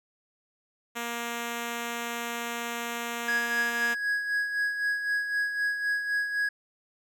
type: tone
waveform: 5% pulse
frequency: 235.5 Hz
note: A#3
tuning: 18 cents sharp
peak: -20 dBFS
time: 0.95-3.95 s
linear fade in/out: 20 ms
type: tone with tremolo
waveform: triangle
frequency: 1661.2 Hz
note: G#6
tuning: in tune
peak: -22 dBFS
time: 3.28-6.49 s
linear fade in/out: 5 ms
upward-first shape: sine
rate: 3.9 Hz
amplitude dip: 55%
effects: none